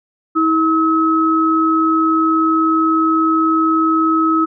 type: tone pair together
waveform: sine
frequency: 321.2 / 1284.8 Hz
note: E4 / E6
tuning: -45 / -45 cents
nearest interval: 2 octaves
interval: 2400 cents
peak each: -14 dBFS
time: 0.35-4.46 s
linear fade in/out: 20 ms
effects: none